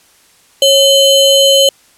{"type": "ring-modulated tone", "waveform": "square", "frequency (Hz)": 1799, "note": "A6", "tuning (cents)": 38, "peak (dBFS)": -3, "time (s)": [0.62, 1.69], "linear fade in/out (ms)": 2, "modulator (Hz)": 1250, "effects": ["white hiss -48 dBFS RMS until 1.97 s", "low-pass 11000 Hz 12 dB/octave"]}